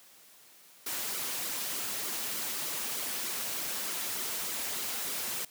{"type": "noise with flanger", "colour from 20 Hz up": "white", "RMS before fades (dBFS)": -35, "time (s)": [0.86, 5.45], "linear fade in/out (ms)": 5, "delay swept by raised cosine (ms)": [1.1, 7.1], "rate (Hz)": 3.3, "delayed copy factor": -0.7, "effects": ["white hiss -57 dBFS RMS until 5.5 s", "high-pass 150 Hz 12 dB/octave"]}